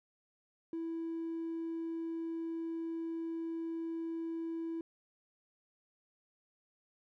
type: tone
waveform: triangle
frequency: 329.6 Hz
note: E4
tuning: in tune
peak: -33 dBFS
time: 0.73-4.81 s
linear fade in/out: 2 ms
effects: tanh soft clip ceiling -32 dBFS